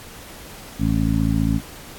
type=harmonic tone; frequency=54.9 Hz; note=A1; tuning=3 cents flat; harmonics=1 / 2 / 3 / 4 / 5; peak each=-23 / -23 / -23 / -23 / -23 dBFS; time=0.78-1.61 s; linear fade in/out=50 ms; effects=pink hiss -40 dBFS RMS until 1.98 s + AAC 64 kbps